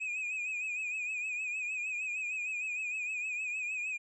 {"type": "tone with vibrato", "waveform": "triangle", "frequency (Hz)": 2500, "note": "D#7", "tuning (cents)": 8, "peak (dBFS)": -32, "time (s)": [0, 3.98], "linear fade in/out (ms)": 20, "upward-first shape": "triangle", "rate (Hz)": 6.5, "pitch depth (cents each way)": 80, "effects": ["resampled to 24000 Hz"]}